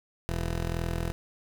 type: tone pair together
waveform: 15% pulse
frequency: 41.98 / 167.9 Hz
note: E1 / E3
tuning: +32 / +32 cents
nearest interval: 2 octaves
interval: 2400 cents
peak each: -23 / -33 dBFS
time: 0.29-1.12 s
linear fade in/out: 0 ms
effects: none